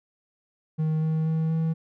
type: tone with pitch steps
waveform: triangle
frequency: 156.9 / 158.45 / 160.01 / 161.59 Hz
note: D#3 / D#3 / D#3 / E3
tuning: +15 / +32 / +49 / -34 cents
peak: -20 dBFS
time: 0.78-1.74 s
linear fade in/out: 20 ms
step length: 240 ms
effects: none